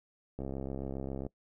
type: click train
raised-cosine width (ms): 2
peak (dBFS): -25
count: 60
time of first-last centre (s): 0.39-1.265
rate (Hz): 67.4
effects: noise-tail reverb RT60 0.1 s tail -22 dB re dry